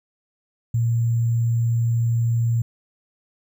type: tone with sample-and-hold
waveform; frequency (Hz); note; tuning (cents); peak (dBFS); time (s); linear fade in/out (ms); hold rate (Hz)
sine; 116.54; A#2; 0; -17; 0.74-2.62; 5; 7350
effects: none